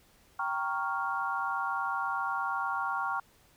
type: chord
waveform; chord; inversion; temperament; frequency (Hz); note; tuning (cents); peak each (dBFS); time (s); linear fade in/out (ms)
sine; G half-diminished seventh; none; equal; 784 / 932.3 / 1108.7 / 1396.9; G5 / Bb5 / Db6 / F6; 0 / 0 / 0 / 0; -36 / -36 / -34 / -34; 0.39-3.2; 5
effects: pink hiss -63 dBFS RMS until 3.56 s